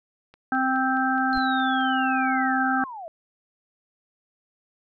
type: click train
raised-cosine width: 0.3 ms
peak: -33 dBFS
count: 8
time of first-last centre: 0.34-1.811 s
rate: 4.76 Hz
type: harmonic tone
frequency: 261.6 Hz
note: C4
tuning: in tune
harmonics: 1 / 3 / 5 / 6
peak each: -25 / -25 / -28 / -26 dBFS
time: 0.52-2.84 s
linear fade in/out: 2 ms
type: noise with exponential growth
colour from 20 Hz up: brown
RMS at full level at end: -34 dBFS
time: 1.26-1.38 s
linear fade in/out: 2 ms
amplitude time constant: 24 ms
type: linear sweep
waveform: sine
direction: down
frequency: 4188 to 622.3 Hz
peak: -34 dBFS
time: 1.33-3.08 s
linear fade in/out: 0 ms
effects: none